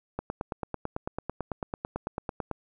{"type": "click train", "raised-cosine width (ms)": 1, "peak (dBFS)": -17, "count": 22, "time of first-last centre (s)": [0.19, 2.513], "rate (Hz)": 9.04, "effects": []}